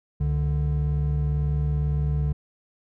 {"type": "tone pair together", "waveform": "triangle", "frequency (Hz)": [68.9, 146.83], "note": ["C#2", "D3"], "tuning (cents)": [-10, 0], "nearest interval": "octave + minor second", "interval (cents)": 1310, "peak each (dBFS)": -22, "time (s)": [0.2, 2.33], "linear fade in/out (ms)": 10, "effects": []}